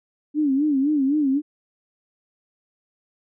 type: tone with vibrato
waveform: sine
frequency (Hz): 284.9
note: C#4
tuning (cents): +48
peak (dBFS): -17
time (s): 0.34-1.42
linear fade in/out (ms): 50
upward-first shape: sine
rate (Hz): 3.9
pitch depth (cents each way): 130
effects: none